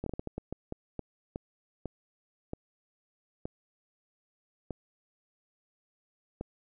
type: slowing click train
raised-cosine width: 2 ms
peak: -22 dBFS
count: 16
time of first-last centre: 0.04-6.411 s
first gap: 23 ms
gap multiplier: 1.36
effects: none